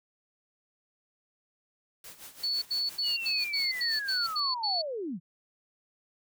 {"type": "noise with tremolo", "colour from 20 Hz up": "white", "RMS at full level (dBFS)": -45, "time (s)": [2.04, 4.4], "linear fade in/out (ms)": 2, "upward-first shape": "sine", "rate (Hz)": 5.9, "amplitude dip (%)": 75}
{"type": "tone bursts", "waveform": "sine", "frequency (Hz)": 4435, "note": "C#8", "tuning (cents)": 0, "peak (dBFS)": -27, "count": 9, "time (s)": [2.43, 4.82], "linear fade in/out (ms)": 10, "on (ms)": 190, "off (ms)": 85}
{"type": "linear sweep", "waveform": "sine", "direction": "down", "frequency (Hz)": [2960, 146.8], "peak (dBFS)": -32, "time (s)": [3.02, 5.2], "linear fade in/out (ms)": 50}
{"effects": []}